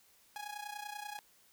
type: tone with amplitude modulation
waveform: sawtooth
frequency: 830.6 Hz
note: G#5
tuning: in tune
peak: -35 dBFS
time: 0.36-1.19 s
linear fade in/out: 0 ms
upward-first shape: sine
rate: 30.3 Hz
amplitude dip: 75%
effects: white hiss -66 dBFS RMS until 1.52 s